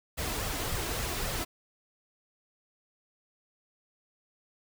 pink noise with flanger, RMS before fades -33 dBFS, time 0.17-1.45 s, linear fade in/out 20 ms, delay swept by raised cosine 1.5 to 3 ms, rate 3.6 Hz, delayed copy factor +0.5, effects none

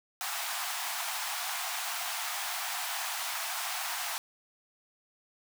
pink high-pass noise, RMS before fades -35 dBFS, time 0.21-4.18 s, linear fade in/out 0 ms, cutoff 680 Hz, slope 96 dB/octave, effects none

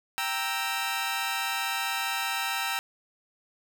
15% pulse chord, E diminished, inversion first, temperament equal, 784 / 932.3 / 1318.5 Hz, G5 / Bb5 / E6, 0 / 0 / 0 cents, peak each -26 dBFS, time 0.18-2.79 s, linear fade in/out 0 ms, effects none

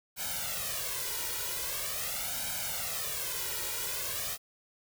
white noise with flanger, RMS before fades -35 dBFS, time 0.16-4.38 s, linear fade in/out 50 ms, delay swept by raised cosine 1.3 to 2.1 ms, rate 0.43 Hz, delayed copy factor +1, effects none

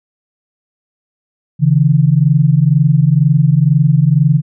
sine tone pair together, 137.93 / 160 Hz, C#3 / D#3, -8 / +49 cents, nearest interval minor third, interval 257 cents, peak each -10 dBFS, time 1.59-4.42 s, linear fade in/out 50 ms, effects none

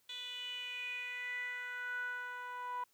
10% pulse tone with band-pass filter sweep, 493.9 Hz, B4, in tune, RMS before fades -42 dBFS, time 0.09-2.84 s, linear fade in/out 5 ms, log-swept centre 3600 to 1000 Hz, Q 6.5, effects white hiss -73 dBFS RMS until 2.93 s

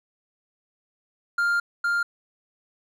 triangle tone pair in turn, 1400 / 1400 Hz, F6 / F6, +4 / +4 cents, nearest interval unison, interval 0 cents, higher neither, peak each -18 / -19 dBFS, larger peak first, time 1.38-1.6 / 1.84-2.03 s, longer first, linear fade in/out 5 ms, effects none

